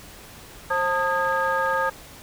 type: tone cluster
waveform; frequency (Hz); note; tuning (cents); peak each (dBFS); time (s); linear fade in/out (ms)
sine; 531 / 897 / 1239 / 1632; C5 / A5 / D#6 / G#6; +25 / +33 / -8 / -31; -25; 0.7-1.9; 10
effects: tanh soft clip ceiling -13 dBFS + pink hiss -44 dBFS RMS until 2.22 s